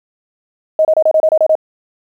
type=tone bursts; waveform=sine; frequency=629 Hz; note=D#5; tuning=19 cents sharp; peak=-7 dBFS; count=9; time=0.79-1.553 s; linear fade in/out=2 ms; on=59 ms; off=29 ms; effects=8-bit